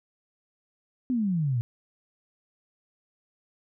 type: exponential sweep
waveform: sine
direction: down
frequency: 261.6 to 113.2 Hz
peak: -23 dBFS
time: 1.1-1.61 s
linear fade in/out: 0 ms
effects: none